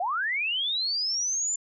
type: linear sweep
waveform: sine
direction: up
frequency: 659.3 to 7240 Hz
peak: -25 dBFS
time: 0-1.56 s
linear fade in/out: 5 ms
effects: none